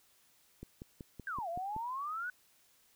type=click train; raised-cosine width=3 ms; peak=-32 dBFS; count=7; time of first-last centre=0.63-1.764 s; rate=5.29 Hz
type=exponential two-way sweep; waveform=sine; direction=down then up; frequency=1646 to 660 to 1512 Hz; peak=-36 dBFS; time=1.27-2.3 s; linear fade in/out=2 ms; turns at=1.49 s
effects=white hiss -68 dBFS RMS until 2.95 s